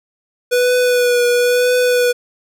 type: tone with vibrato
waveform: square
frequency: 491.1 Hz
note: B4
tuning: 10 cents flat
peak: -12 dBFS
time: 0.51-2.13 s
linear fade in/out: 20 ms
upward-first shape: triangle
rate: 1 Hz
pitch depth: 26 cents each way
effects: none